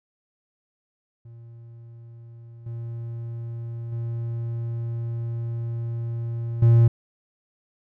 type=tone with level steps; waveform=triangle; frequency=116.54 Hz; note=A#2; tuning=in tune; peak=-39 / -28 / -24 / -10 dBFS; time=1.25-6.88 s; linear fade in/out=5 ms; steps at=2.66 / 3.92 / 6.62 s; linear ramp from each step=5 ms; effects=none